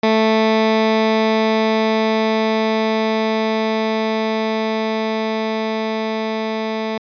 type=tone with level ramp; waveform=15% pulse; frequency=220 Hz; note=A3; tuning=in tune; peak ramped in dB=-6 to -14 dBFS; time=0.03-6.98 s; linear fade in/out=5 ms; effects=resampled to 11025 Hz